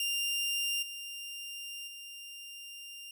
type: tone with level steps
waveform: sawtooth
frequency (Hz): 2794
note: F7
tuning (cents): 0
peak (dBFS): -27 / -37 / -41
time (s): 0-3.11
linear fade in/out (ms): 2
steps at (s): 0.82 / 1.87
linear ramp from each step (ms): 10
effects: none